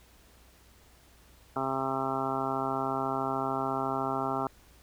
harmonic tone, 133.8 Hz, C3, 39 cents sharp, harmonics 1 / 2 / 3 / 4 / 5 / 6 / 7 / 8 / 9 / 10, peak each -41 / -36 / -37 / -45 / -36 / -35 / -38 / -39 / -38 / -37 dBFS, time 1.56-4.47 s, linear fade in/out 2 ms, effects added 60 Hz sine -60 dBFS peak until 4.82 s + pink hiss -60 dBFS RMS until 4.82 s

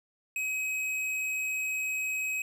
sine tone with hard clipping, 2539 Hz, D#7, 34 cents sharp, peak -31 dBFS, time 0.36-2.42 s, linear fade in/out 2 ms, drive 10 dB, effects none

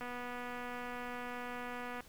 click train, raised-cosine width 0.5 ms, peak -29 dBFS, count 490, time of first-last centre 0.01-2.006 s, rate 245 Hz, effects pink hiss -59 dBFS RMS until 2.08 s

